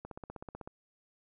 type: click train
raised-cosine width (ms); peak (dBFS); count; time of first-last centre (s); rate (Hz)
1; -29; 11; 0.05-0.675; 16
effects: none